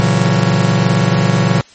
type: chord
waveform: 45% pulse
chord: F# dominant seventh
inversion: first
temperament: just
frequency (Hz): 115.62 / 138.75 / 166.5 / 185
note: A#2 / C#3 / E3 / F#3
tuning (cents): -14 / +2 / +18 / 0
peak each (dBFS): -16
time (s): 0-1.61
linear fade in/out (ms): 0
effects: white hiss -44 dBFS RMS until 1.74 s + MP3 32 kbps